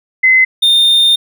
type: tone pair in turn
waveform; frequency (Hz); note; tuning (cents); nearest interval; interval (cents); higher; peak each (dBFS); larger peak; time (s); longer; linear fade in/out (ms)
sine / triangle; 2047 / 3633; C7 / A#7; -38 / -45; minor seventh; 993; second; -5; neither; 0.23-0.45 / 0.62-1.16; second; 10
effects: none